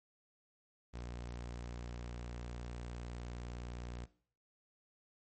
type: tone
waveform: sawtooth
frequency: 59.7 Hz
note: A#1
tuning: 42 cents sharp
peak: -39 dBFS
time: 0.93-4.06 s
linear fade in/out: 20 ms
effects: noise-tail reverb RT60 0.5 s tail -18 dB re dry + MP3 32 kbps